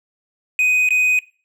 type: tone with dropouts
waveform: triangle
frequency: 2500 Hz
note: D#7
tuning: 8 cents sharp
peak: -12 dBFS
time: 0.59-1.19 s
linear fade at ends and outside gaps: 1 ms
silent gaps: 0.889-0.906 s
effects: noise-tail reverb RT60 0.4 s tail -21 dB re dry